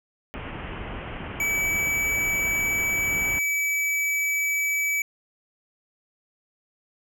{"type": "low-pass noise", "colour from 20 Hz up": "pink", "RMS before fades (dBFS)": -35, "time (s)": [0.34, 3.39], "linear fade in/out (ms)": 0, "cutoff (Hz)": 3100, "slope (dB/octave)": 96}
{"type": "tone", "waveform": "square", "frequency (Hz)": 2293, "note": "D7", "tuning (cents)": -42, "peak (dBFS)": -23, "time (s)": [1.4, 5.02], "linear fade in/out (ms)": 2}
{"effects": []}